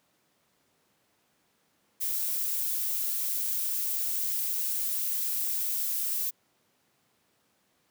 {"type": "noise", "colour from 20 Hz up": "violet", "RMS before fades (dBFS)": -30, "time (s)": [2, 6.31], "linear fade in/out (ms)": 20, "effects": ["pink hiss -70 dBFS RMS until 7.9 s", "high-pass 150 Hz 12 dB/octave"]}